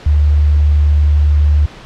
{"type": "tone", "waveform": "sine", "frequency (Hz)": 74, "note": "D2", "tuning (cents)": 14, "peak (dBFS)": -7, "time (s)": [0.06, 1.66], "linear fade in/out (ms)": 5, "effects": ["pink hiss -35 dBFS RMS until 1.85 s", "low-pass 4000 Hz 12 dB/octave"]}